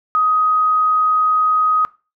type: tone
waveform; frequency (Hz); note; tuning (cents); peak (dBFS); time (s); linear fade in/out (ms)
sine; 1255; D#6; +15; -12; 0.15-1.85; 0
effects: noise-tail reverb RT60 0.3 s tail -20 dB re dry